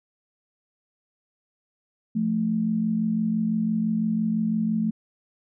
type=tone pair together; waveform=sine; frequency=174.06 / 220 Hz; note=F3 / A3; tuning=-6 / 0 cents; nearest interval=major third; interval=406 cents; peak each=-28 / -22 dBFS; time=2.15-4.91 s; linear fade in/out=10 ms; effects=none